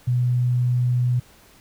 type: tone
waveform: sine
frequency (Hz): 123.6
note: B2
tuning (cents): +2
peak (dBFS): -17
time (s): 0.07-1.2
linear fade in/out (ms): 10
effects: pink hiss -52 dBFS RMS until 1.6 s